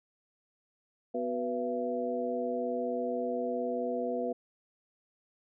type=tone cluster; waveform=sine; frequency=248.2 / 371.7 / 490.7 / 676 Hz; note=B3 / F#4 / B4 / E5; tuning=+9 / +8 / -11 / +43 cents; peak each=-36 / -39 / -33 / -36 dBFS; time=1.14-4.33 s; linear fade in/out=10 ms; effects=none